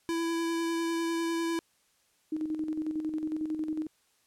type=tone with vibrato; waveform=square; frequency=332.9 Hz; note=E4; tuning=17 cents sharp; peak=-29 dBFS; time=0.09-1.59 s; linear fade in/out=0 ms; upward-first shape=triangle; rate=10 Hz; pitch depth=12 cents each way
type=tone with tremolo; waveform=sine; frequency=311.2 Hz; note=D#4; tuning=in tune; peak=-28 dBFS; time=2.32-3.87 s; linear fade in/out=5 ms; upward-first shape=square; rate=11 Hz; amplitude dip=50%
effects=white hiss -69 dBFS RMS until 4.26 s + low-pass 11000 Hz 12 dB/octave